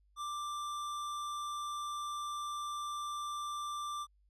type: tone with hard clipping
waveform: sine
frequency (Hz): 1180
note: D6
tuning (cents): +8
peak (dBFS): -39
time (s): 0.16-4.07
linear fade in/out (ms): 50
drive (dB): 15
effects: added 50 Hz sine -66 dBFS peak until 4.29 s + resampled to 32000 Hz